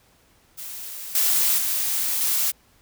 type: noise with level steps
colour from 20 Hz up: blue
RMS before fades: -35 / -20 / -24 / -22 dBFS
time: 0.57-2.52 s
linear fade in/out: 20 ms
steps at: 1.15 / 1.58 / 2.21 s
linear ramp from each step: 2 ms
effects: pink hiss -59 dBFS RMS until 2.81 s